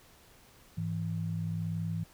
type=tone pair together; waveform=sine; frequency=103.83 / 164.95 Hz; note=G#2 / E3; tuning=0 / +1 cents; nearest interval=minor sixth; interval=801 cents; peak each=-35 / -33 dBFS; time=0.77-2.04 s; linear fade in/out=10 ms; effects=pink hiss -59 dBFS RMS until 2.13 s